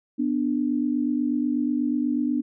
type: tone pair together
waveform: sine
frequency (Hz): 246.9 / 295.1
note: B3 / D4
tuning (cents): 0 / +8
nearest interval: minor third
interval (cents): 308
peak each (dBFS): -24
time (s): 0.18-2.42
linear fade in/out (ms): 20
effects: none